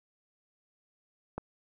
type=click; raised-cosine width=1 ms; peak=-21 dBFS; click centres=1.38 s; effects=none